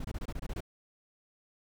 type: noise bursts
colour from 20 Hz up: brown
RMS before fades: -36 dBFS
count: 9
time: 0-0.606 s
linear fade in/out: 5 ms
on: 46 ms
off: 24 ms
effects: none